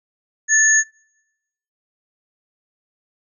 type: tone pair together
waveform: sine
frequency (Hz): 1761 / 6632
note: A6 / G#8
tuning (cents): +1 / -3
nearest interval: octave + major seventh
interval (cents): 2296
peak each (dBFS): -14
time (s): 0.48-0.84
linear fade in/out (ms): 50
effects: noise-tail reverb RT60 0.9 s tail -26 dB re dry